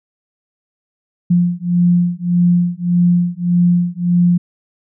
sine beating tone pair, 174.61 / 176.31 Hz, F3 / F3, 0 / +17 cents, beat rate 1.7 Hz, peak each -14 dBFS, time 1.3-4.38 s, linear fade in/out 10 ms, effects none

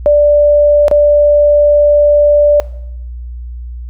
sine tone with dropouts, 587.3 Hz, D5, in tune, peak -4 dBFS, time 0.06-2.6 s, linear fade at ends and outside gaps 0 ms, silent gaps 0.882-0.913 s, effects noise-tail reverb RT60 0.8 s tail -20 dB re dry + added 60 Hz sine -22 dBFS peak until 3.89 s

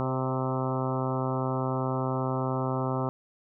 harmonic tone with a mistuned harmonic, 130.2 Hz, C3, 8 cents flat, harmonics 1 / 2 / 3 / 4 / 5 / 6 / 7 / 8 / 9 / 10, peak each -30 / -33 / -35 / -36 / -37 / -38 / -38 / -39 / -40 / -40 dBFS, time 0-3.09 s, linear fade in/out 0 ms, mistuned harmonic 4, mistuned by +16 cents, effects none

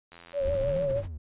click train, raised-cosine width 0.3 ms, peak -32 dBFS, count 61, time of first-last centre 0.12-0.823 s, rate 85.3 Hz
sine tone with vibrato, 554.4 Hz, C#5, in tune, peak -25 dBFS, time 0.33-1.03 s, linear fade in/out 50 ms, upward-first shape sine, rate 6.4 Hz, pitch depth 55 cents each way
brown noise with tremolo, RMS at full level -35 dBFS, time 0.39-1.09 s, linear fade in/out 50 ms, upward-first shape sine, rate 14 Hz, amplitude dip 55%
triangle exponential two-way sweep, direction up then down, 69.3 to 174.61 to 69.3 Hz, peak -33 dBFS, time 0.44-1.18 s, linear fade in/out 10 ms, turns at 0.79 s
effects resampled to 8000 Hz

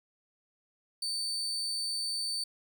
35% pulse tone, 4554 Hz, C#8, 46 cents sharp, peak -30 dBFS, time 1.02-2.44 s, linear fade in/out 5 ms, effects none

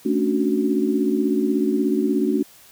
sine chord, D major seventh, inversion second, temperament equal, 220 / 277.2 / 293.7 / 370 Hz, A3 / C#4 / D4 / F#4, 0 / 0 / 0 / 0 cents, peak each -23 dBFS, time 0.05-2.43 s, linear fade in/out 10 ms, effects white hiss -49 dBFS RMS until 2.71 s

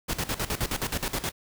pink noise with tremolo, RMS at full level -28 dBFS, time 0.08-1.32 s, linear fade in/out 20 ms, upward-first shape square, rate 9.5 Hz, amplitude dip 80%, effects none

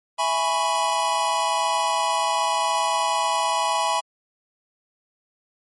square chord, C# minor seventh, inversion first, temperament equal, 659.3 / 830.6 / 987.8 / 1108.7 Hz, E5 / G#5 / B5 / C#6, 0 / 0 / 0 / 0 cents, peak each -29 / -26 / -24 / -29 dBFS, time 0.18-4.01 s, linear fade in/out 20 ms, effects MP3 48 kbps

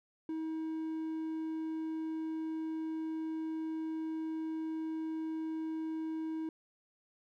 triangle tone, 318.7 Hz, D#4, 42 cents sharp, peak -33 dBFS, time 0.29-6.49 s, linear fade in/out 2 ms, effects none

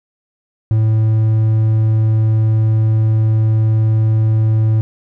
triangle tone, 109.9 Hz, A2, 2 cents flat, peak -8 dBFS, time 0.71-4.81 s, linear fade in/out 0 ms, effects none

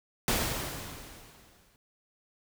pink noise with exponential decay, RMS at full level -26 dBFS, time 0.28-1.76 s, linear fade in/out 1 ms, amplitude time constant 320 ms, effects none

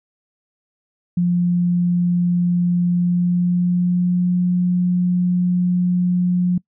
sine tone with pitch glide, 175.8 to 178.87 Hz, F3 to F3, +12 to +42 cents, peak -14 dBFS, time 1.17-6.58 s, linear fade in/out 5 ms, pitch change +30 cents, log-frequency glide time 2.89-4.36 s, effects noise-tail reverb RT60 0.1 s tail -24 dB re dry

